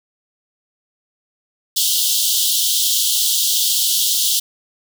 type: high-pass noise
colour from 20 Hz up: pink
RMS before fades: -17 dBFS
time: 1.76-4.4 s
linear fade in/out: 10 ms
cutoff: 3000 Hz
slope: 96 dB/octave
effects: none